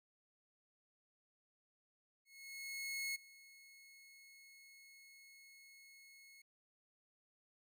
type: tone with ADSR envelope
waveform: sawtooth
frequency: 2178 Hz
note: C#7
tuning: 31 cents flat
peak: -35 dBFS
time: 2.25-6.42 s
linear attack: 900 ms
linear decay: 15 ms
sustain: -21 dB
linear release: 6 ms
effects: none